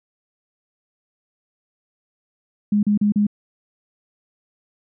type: tone bursts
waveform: sine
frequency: 207 Hz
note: G#3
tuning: 5 cents flat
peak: -14 dBFS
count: 4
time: 2.72-3.268 s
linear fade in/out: 5 ms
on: 110 ms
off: 36 ms
effects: none